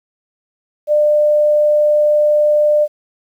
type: tone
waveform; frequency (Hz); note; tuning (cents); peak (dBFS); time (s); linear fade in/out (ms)
sine; 598; D5; +31; -9; 0.87-2.88; 50
effects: 8-bit